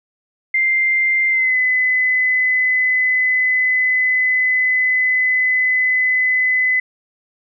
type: tone with pitch glide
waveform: sine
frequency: 2093 to 2016 Hz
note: C7 to B6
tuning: 0 to +35 cents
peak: -13 dBFS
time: 0.54-6.8 s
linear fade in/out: 5 ms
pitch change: -65 cents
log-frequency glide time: 1.29-1.57 s
effects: none